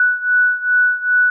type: beating tone pair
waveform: sine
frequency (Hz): 1479 / 1481.5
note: F#6 / F#6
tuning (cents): -1 / +2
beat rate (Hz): 2.5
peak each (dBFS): -14 / -17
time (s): 0-1.3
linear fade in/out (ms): 2
effects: none